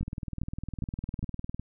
two click trains, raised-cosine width 5 ms, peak -20 / -22 dBFS, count 4 / 32, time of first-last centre 0.01-1.23 / 0.03-1.596 s, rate 2.46 / 19.8 Hz, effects none

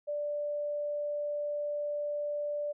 sine tone, 587.3 Hz, D5, in tune, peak -31 dBFS, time 0.07-2.73 s, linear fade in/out 20 ms, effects none

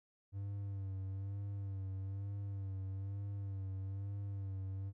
triangle tone with vibrato, 98 Hz, G2, in tune, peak -37 dBFS, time 0.32-4.93 s, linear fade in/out 50 ms, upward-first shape sine, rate 1.1 Hz, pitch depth 42 cents each way, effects none

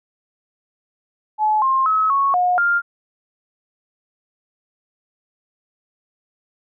sine tone with pitch steps, 857 / 1061 / 1285 / 1105 / 720 / 1400 Hz, A5 / C6 / E6 / C#6 / F#5 / F6, -46 / +24 / -45 / -6 / -47 / +4 cents, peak -14 dBFS, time 1.38-2.82 s, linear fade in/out 50 ms, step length 240 ms, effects none

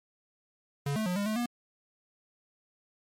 square tone with pitch steps, 141.8 / 217.6 / 179.7 / 202.5 / 216.2 / 240.1 Hz, C#3 / A3 / F3 / G#3 / A3 / B3, +40 / -19 / +50 / -43 / -30 / -49 cents, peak -29 dBFS, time 0.86-1.46 s, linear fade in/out 5 ms, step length 100 ms, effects MP3 64 kbps

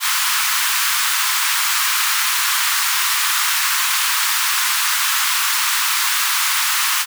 pink high-pass noise, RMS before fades -18 dBFS, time 0-7.06 s, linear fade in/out 50 ms, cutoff 1000 Hz, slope 48 dB/octave, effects none

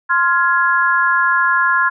sine chord, F minor, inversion second, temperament just, 1047.7 / 1396.9 / 1676.3 Hz, C6 / F6 / Ab6, +2 / 0 / +16 cents, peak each -16 dBFS, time 0.09-1.9 s, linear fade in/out 20 ms, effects none

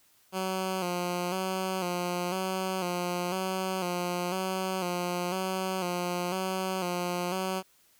10% pulse tone with vibrato, 182.6 Hz, F#3, 23 cents flat, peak -21 dBFS, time 0.32-7.63 s, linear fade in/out 50 ms, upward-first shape square, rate 1 Hz, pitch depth 52 cents each way, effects white hiss -64 dBFS RMS until 7.99 s

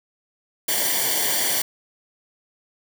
white noise with comb filter, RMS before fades -22 dBFS, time 0.68-1.62 s, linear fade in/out 5 ms, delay 0.77 ms, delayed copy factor -0.8, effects none

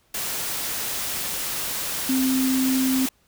sine tone in noise, 261.6 Hz, C4, in tune, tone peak -19 dBFS, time 2.09-3.06 s, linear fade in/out 5 ms, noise white, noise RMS -28 dBFS, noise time 0.14-3.09 s, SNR +6 dB, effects pink hiss -63 dBFS RMS until 3.27 s

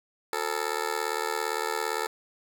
15% pulse tone with amplitude modulation, 440 Hz, A4, in tune, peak -17 dBFS, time 0.33-2.07 s, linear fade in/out 2 ms, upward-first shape sine, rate 77.6 Hz, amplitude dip 100%, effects none

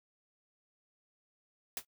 white noise with exponential decay, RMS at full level -33 dBFS, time 1.77-1.85 s, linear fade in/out 1 ms, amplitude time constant 16 ms, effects noise-tail reverb RT60 0.1 s tail -23 dB re dry

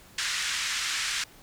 pink band-pass noise, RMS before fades -30 dBFS, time 0.18-1.24 s, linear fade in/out 5 ms, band 1500 to 7900 Hz, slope 24 dB/octave, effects pink hiss -53 dBFS RMS until 1.42 s

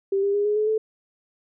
sine tone with pitch steps, 392 / 400.5 / 409.1 / 418 / 427 / 436.2 Hz, G4 / G4 / G#4 / G#4 / G#4 / A4, 0 / +37 / -26 / +11 / +48 / -15 cents, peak -19 dBFS, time 0.12-0.78 s, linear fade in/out 5 ms, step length 110 ms, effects none

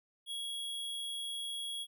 square tone, 3322 Hz, G#7, in tune, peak -38 dBFS, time 0.26-1.87 s, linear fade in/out 50 ms, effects none

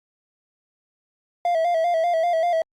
triangle tone with vibrato, 674 Hz, E5, 38 cents sharp, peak -16 dBFS, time 1.45-2.62 s, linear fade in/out 2 ms, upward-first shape square, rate 5.1 Hz, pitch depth 63 cents each way, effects Opus 48 kbps

